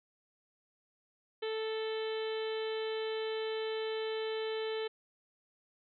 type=harmonic tone; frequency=440 Hz; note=A4; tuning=in tune; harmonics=1 / 2 / 3 / 4 / 5 / 6 / 7 / 8 / 9; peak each=-34 / -47 / -50 / -48 / -50 / -53 / -47 / -52 / -50 dBFS; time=1.42-4.88 s; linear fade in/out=10 ms; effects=none